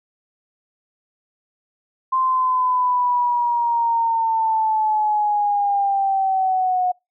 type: linear sweep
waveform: sine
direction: down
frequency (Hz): 1046.5 to 725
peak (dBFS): -16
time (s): 2.12-6.92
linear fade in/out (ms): 10
effects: noise-tail reverb RT60 0.2 s tail -26 dB re dry